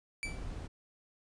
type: tone with exponential decay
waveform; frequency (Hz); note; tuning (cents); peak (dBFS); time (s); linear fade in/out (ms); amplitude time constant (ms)
40% pulse; 2318; D7; -23; -32; 0.23-0.45; 0; 47
type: noise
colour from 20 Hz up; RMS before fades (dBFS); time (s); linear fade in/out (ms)
brown; -41; 0.24-0.68; 20
effects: resampled to 22050 Hz